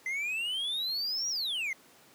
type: exponential two-way sweep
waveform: triangle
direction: up then down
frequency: 2034 to 5800 to 2034 Hz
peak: -29 dBFS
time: 0.06-1.73 s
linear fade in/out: 2 ms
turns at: 1.29 s
effects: pink hiss -58 dBFS RMS until 2.14 s + high-pass 200 Hz 12 dB/octave